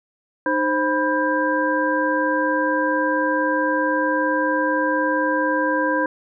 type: tone cluster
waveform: sine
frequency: 307.4 / 525 / 986 / 1591 Hz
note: D#4 / C5 / B5 / G6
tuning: -21 / +6 / -3 / +25 cents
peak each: -23 dBFS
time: 0.46-6.06 s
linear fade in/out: 2 ms
effects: none